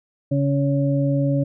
harmonic tone, 140 Hz, C#3, 18 cents sharp, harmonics 1 / 2 / 4, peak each -19 / -22 / -25 dBFS, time 0.31-1.44 s, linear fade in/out 10 ms, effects none

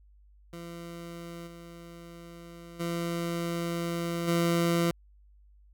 20% pulse tone with level steps, 169.9 Hz, F3, 47 cents flat, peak -35 / -40 / -25 / -19 dBFS, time 0.53-4.91 s, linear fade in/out 2 ms, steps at 1.46 / 2.79 / 4.27 s, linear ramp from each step 20 ms, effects added 50 Hz sine -55 dBFS peak until 5.73 s

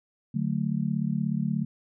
sine chord, D major, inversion none, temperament just, 146.83 / 183.54 / 220.2 Hz, D3 / F#3 / A3, 0 / -14 / +2 cents, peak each -29 dBFS, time 0.34-1.65 s, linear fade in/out 10 ms, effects none

